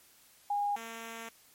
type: tone pair in turn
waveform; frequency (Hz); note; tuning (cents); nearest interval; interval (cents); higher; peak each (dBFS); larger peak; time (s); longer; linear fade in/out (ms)
sine / 5% pulse; 817 / 227.9; G#5 / A#3; -29 / -39; octave + minor seventh; 2210; first; -28 / -30; first; 0.5-0.76 / 0.76-1.29; second; 5
effects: white hiss -61 dBFS RMS until 1.54 s + MP3 64 kbps